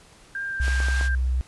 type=tone with vibrato; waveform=sine; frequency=1589 Hz; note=G6; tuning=23 cents sharp; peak=-27 dBFS; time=0.35-1.15 s; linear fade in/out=2 ms; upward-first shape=sine; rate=3.4 Hz; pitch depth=11 cents each way
type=tone with pitch glide; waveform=sine; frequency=64.4 to 63.59 Hz; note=C2 to C2; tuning=-27 to -49 cents; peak=-20 dBFS; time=0.6-1.41 s; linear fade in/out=0 ms; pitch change=-22 cents; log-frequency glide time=1.1-1.17 s
type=band-pass noise; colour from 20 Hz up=pink; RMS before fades=-37 dBFS; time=0.6-1.1 s; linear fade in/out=50 ms; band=1100 to 8200 Hz; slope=12 dB/octave
type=clicks; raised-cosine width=1 ms; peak=-20 dBFS; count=4; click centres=0.681 / 0.803 / 0.885 / 1.011 s
effects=pink hiss -52 dBFS RMS until 1.47 s + resampled to 24000 Hz